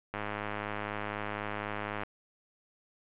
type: click train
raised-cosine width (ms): 0.5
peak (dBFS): -20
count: 198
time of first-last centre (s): 0.14-2.034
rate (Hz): 104
effects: resampled to 8000 Hz + 8-bit